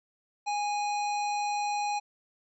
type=harmonic tone; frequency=826 Hz; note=G#5; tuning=10 cents flat; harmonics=1 / 3 / 5 / 7 / 9; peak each=-28 / -38 / -42 / -45 / -47 dBFS; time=0.46-2 s; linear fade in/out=20 ms; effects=none